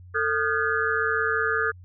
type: tone cluster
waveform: sine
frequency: 446.2 / 1226 / 1415 / 1541 / 1694 Hz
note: A4 / D#6 / F6 / G6 / G#6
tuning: +24 / -26 / +22 / -30 / +34 cents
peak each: -28 dBFS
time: 0.14-1.72 s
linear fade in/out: 20 ms
effects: added 90 Hz sine -43 dBFS peak until 1.84 s